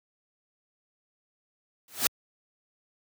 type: noise with exponential growth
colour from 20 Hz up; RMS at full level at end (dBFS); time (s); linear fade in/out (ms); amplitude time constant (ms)
white; -20; 1.88-2.07; 1; 41
effects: high-pass 80 Hz 12 dB/octave